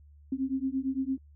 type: beating tone pair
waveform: sine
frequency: 261.6 / 270.4 Hz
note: C4 / C#4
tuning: 0 / -43 cents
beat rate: 8.8 Hz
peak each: -31 dBFS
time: 0.32-1.18 s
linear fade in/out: 5 ms
effects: added 73 Hz sine -52 dBFS peak until 1.35 s